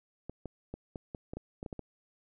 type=clicks; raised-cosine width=2 ms; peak=-26 dBFS; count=11; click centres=0.296 / 0.457 / 0.74 / 0.958 / 1.148 / 1.335 / 1.37 / 1.629 / 1.662 / 1.728 / 1.793 s; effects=none